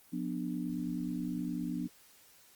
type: chord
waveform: sine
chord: B diminished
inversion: second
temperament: just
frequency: 177.8 / 246.9 / 296.3 Hz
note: F3 / B3 / D4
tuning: +31 / 0 / +15 cents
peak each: -38 / -37 / -38 dBFS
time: 0.12-1.88 s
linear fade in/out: 20 ms
effects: white hiss -61 dBFS RMS until 2.55 s + Opus 24 kbps